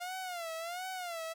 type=tone with vibrato; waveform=sawtooth; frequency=698.5 Hz; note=F5; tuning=in tune; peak=-34 dBFS; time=0-1.34 s; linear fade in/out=20 ms; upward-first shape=sine; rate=1.4 Hz; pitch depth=130 cents each way; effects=none